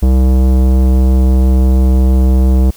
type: tone with tanh clipping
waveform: sine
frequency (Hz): 64.5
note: C2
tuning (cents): -24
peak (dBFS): -8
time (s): 0.02-2.71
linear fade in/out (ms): 10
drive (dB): 17
effects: white hiss -41 dBFS RMS until 2.76 s